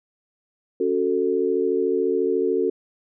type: chord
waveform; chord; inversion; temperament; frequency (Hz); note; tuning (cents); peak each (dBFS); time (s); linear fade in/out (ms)
sine; F# minor; second; just; 277.5 / 370 / 444; C#4 / F#4 / A4; +2 / 0 / +16; -27 / -22 / -22; 0.8-2.7; 5
effects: none